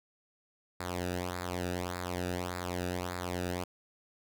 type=tone with flanger; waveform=sawtooth; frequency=89.4 Hz; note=F2; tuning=41 cents sharp; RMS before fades=-36 dBFS; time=0.8-3.64 s; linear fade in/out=5 ms; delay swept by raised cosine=0.33 to 0.95 ms; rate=1.7 Hz; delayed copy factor=-0.75; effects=none